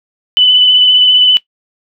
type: tone with vibrato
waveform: sine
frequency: 3000 Hz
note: F#7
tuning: 23 cents sharp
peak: -4 dBFS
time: 0.37-1.37 s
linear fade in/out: 0 ms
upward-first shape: sine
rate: 15 Hz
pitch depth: 18 cents each way
effects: noise-tail reverb RT60 0.1 s tail -18 dB re dry